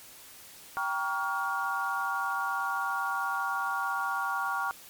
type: chord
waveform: sine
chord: G half-diminished seventh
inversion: none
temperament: just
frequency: 784 / 940.8 / 1128.9 / 1411.2 Hz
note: G5 / Bb5 / Db6 / F6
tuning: 0 / +16 / +31 / +18 cents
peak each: -35 / -35 / -33 / -32 dBFS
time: 0.77-4.71 s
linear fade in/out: 0 ms
effects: white hiss -50 dBFS RMS until 4.89 s + MP3 96 kbps